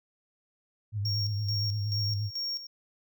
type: tone with vibrato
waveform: sine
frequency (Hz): 103.83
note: G#2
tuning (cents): 0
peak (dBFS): -28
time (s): 0.92-2.31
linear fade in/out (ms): 50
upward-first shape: sine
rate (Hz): 8.6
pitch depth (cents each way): 70
type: tone with tremolo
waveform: triangle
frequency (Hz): 5540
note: F8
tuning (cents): -15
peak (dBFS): -29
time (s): 1.05-2.67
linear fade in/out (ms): 5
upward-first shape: square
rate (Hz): 2.3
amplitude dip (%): 70
effects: none